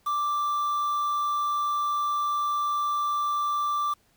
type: tone with quantisation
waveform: triangle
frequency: 1174.7 Hz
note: D6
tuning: in tune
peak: -22 dBFS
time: 0.06-3.94 s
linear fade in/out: 10 ms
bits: 7
effects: pink hiss -65 dBFS RMS until 4.16 s